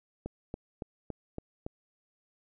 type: click train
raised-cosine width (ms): 2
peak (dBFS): -23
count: 6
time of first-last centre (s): 0.26-1.664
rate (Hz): 3.56
effects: none